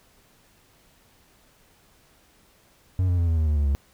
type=tone with pitch steps; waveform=triangle; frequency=92.5 / 88.83 / 85.31 / 81.93 / 78.69 / 75.57 / 72.57 / 69.7 Hz; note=F#2 / F2 / F2 / E2 / D#2 / D#2 / D2 / C#2; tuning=0 / +30 / -40 / -10 / +20 / -50 / -20 / +10 cents; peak=-17 dBFS; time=2.99-3.75 s; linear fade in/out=0 ms; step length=95 ms; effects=pink hiss -59 dBFS RMS until 3.93 s